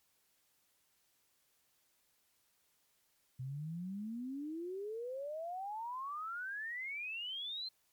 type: exponential sweep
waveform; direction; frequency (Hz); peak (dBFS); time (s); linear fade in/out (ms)
sine; up; 125.4 to 4186; -39; 3.39-7.69; 10
effects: white hiss -75 dBFS RMS until 7.92 s + MP3 96 kbps